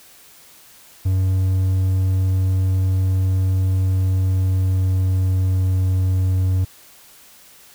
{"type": "tone with pitch glide", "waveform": "triangle", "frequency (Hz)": [93.9, 92.98], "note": ["F#2", "F#2"], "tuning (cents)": [26, 9], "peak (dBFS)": -13, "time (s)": [1.05, 6.65], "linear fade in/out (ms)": 10, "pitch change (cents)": -17, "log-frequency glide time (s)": [3.71, 6.16], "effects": ["white hiss -47 dBFS RMS until 7.74 s"]}